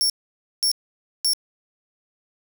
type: tone bursts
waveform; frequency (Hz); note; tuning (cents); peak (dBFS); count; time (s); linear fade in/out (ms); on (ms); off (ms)
sawtooth; 5470; F8; -37; -15; 3; 0.01-1.334; 0; 88; 530
effects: none